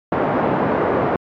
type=band-pass noise; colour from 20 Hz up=white; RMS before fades=-18 dBFS; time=0.12-1.16 s; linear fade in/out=2 ms; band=140 to 790 Hz; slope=12 dB/octave; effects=low-pass 2000 Hz 12 dB/octave + MP3 64 kbps